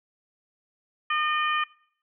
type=harmonic tone; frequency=609 Hz; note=D#5; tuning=37 cents flat; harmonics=2 / 3 / 4 / 5; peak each=-25 / -29 / -31 / -33 dBFS; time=1.1-1.64 s; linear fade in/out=5 ms; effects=noise-tail reverb RT60 0.6 s tail -21 dB re dry